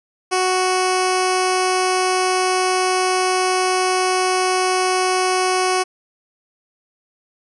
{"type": "tone with notch filter", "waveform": "10% pulse", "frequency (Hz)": 370.2, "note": "F#4", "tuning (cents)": 1, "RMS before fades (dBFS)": -18, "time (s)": [0.31, 5.84], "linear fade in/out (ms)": 20, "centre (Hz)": 1700, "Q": 1.8, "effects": ["resampled to 24000 Hz"]}